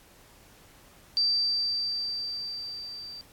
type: tone with level ramp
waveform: sine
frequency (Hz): 4667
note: D8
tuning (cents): -12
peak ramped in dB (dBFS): -21 to -39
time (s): 1.17-3.21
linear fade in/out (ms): 0
effects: pink hiss -56 dBFS RMS until 3.32 s + AAC 64 kbps